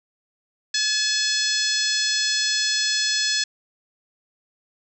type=harmonic tone; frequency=857 Hz; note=A5; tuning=46 cents flat; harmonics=2 / 3 / 4 / 5 / 6 / 7 / 8 / 9; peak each=-27 / -33 / -28 / -26 / -25 / -29 / -34 / -33 dBFS; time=0.74-3.44 s; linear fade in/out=5 ms; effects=none